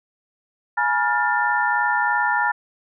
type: tone cluster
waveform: sine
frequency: 840 / 963 / 1406 / 1778 Hz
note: G#5 / B5 / F6 / A6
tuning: +19 / -44 / +11 / +18 cents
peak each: -23 dBFS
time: 0.77-2.52 s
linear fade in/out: 10 ms
effects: none